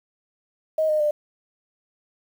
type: tone with pitch steps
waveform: sine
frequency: 629 / 612.9 / 597.1 Hz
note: D#5 / D#5 / D5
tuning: +19 / -26 / +29 cents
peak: -18 dBFS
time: 0.78-1.11 s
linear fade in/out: 5 ms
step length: 110 ms
effects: 8-bit